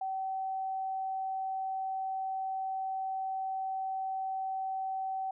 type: tone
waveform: sine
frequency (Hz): 765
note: G5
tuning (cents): -42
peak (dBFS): -32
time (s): 0.01-5.31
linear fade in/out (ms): 5
effects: none